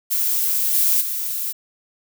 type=noise with level steps; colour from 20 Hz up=violet; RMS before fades=-20 / -17 / -25 dBFS; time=0.1-1.53 s; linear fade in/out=20 ms; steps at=0.73 / 1 s; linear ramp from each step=20 ms; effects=none